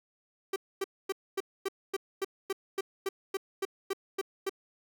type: tone bursts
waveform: 45% pulse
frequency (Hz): 388.2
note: G4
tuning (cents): -17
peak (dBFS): -29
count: 15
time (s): 0.53-4.495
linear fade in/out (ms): 5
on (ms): 31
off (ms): 250
effects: none